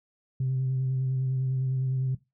sine tone with vibrato, 130.81 Hz, C3, in tune, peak -23 dBFS, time 0.4-2.15 s, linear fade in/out 5 ms, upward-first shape square, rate 9.9 Hz, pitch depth 17 cents each way, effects noise-tail reverb RT60 0.2 s tail -18 dB re dry + tanh soft clip ceiling -21 dBFS

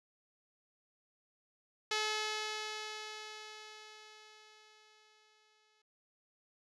5% pulse tone with exponential decay, 429.3 Hz, A4, 43 cents flat, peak -20 dBFS, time 1.91-5.82 s, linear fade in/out 5 ms, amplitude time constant 850 ms, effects resampled to 22050 Hz

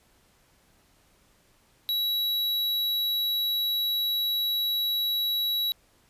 square tone, 3900 Hz, B7, 23 cents flat, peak -25 dBFS, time 1.89-5.72 s, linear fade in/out 0 ms, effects pink hiss -63 dBFS RMS until 6.09 s + resampled to 32000 Hz

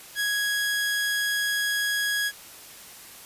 sawtooth tone, 1661.2 Hz, G#6, in tune, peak -20 dBFS, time 0.15-2.32 s, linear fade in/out 50 ms, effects white hiss -45 dBFS RMS until 3.25 s + resampled to 32000 Hz

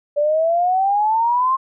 sine exponential sweep, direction up, 577 to 1071 Hz, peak -14 dBFS, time 0.16-1.57 s, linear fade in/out 20 ms, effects none

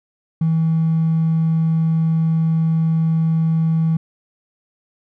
triangle tone with hard clipping, 161.9 Hz, E3, 31 cents flat, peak -14 dBFS, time 0.41-3.97 s, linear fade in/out 5 ms, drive 3 dB, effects none

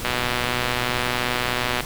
click train, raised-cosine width 0.3 ms, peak -6 dBFS, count 217, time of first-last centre 0.05-1.806 s, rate 123 Hz, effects pink hiss -32 dBFS RMS until 1.85 s

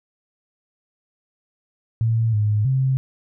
sine tone with pitch steps, 113.5 / 105.4 / 132.3 Hz, A#2 / G#2 / C3, -46 / +26 / +20 cents, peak -16 dBFS, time 2.01-2.97 s, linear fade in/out 0 ms, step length 320 ms, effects none

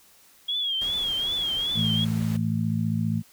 sine tone with vibrato, 3298 Hz, G#7, 13 cents flat, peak -24 dBFS, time 0.48-2.05 s, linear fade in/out 10 ms, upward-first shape triangle, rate 2.6 Hz, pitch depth 110 cents each way
pink noise, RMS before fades -41 dBFS, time 0.81-2.37 s, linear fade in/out 5 ms
harmonic tone, 55 Hz, A1, in tune, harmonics 2 / 3 / 4, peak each -27 / -27 / -27 dBFS, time 1.74-3.23 s, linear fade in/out 50 ms
effects white hiss -56 dBFS RMS until 3.32 s

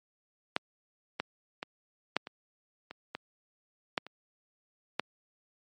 clicks, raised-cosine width 0.3 ms, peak -10 / -14 / -19 / -9 / -25 / -26 / -19 / -11 / -29 / -12 dBFS, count 10, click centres 0.564 / 1.2 / 1.629 / 2.166 / 2.271 / 2.91 / 3.15 / 3.978 / 4.066 / 4.996 s, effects high-pass 200 Hz 12 dB/octave + MP3 48 kbps

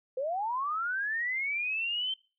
sine linear sweep, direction up, 495.3 to 3122 Hz, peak -29 dBFS, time 0.17-2.14 s, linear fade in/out 5 ms, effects noise-tail reverb RT60 0.4 s tail -25 dB re dry

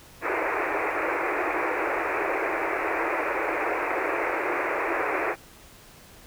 pink band-pass noise, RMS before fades -27 dBFS, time 0.21-5.36 s, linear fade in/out 50 ms, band 310 to 2500 Hz, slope 96 dB/octave, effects pink hiss -50 dBFS RMS until 6.26 s

